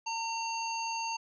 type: harmonic tone with a mistuned harmonic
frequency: 912 Hz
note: A#5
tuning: 38 cents flat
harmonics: 1 / 3 / 5 / 7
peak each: -34 / -39 / -41 / -42 dBFS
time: 0.06-1.17 s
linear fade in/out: 10 ms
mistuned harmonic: 5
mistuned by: +15 cents
effects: none